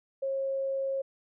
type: tone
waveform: sine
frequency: 541 Hz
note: C#5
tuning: 42 cents flat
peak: -28 dBFS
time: 0.22-1.02 s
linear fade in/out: 10 ms
effects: none